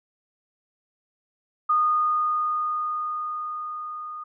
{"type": "tone with level ramp", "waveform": "sine", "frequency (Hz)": 1229, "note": "D#6", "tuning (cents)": -22, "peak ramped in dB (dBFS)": [-17, -33], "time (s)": [1.69, 4.24], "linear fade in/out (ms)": 10, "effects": []}